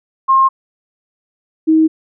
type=tone pair in turn; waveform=sine; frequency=1067 / 317.2 Hz; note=C6 / D#4; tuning=+34 / +33 cents; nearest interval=octave + major sixth; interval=2101 cents; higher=first; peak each=-7 dBFS; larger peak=neither; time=0.28-0.49 / 1.67-1.88 s; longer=neither; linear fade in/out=20 ms; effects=none